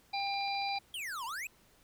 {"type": "harmonic tone", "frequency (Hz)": 797, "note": "G5", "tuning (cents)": 28, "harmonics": [1, 3, 5, 6], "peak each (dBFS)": [-34, -39, -41, -42], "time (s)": [0.13, 0.79], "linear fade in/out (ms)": 10}
{"type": "click train", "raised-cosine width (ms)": 0.2, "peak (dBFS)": -39, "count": 9, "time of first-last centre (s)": [0.2, 0.759], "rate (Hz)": 14.3}
{"type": "exponential two-way sweep", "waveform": "square", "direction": "down then up", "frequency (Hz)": [3322, 890, 2655], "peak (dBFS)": -38, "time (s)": [0.94, 1.47], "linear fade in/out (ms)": 2, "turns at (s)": 1.25}
{"effects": ["pink hiss -65 dBFS RMS until 1.83 s"]}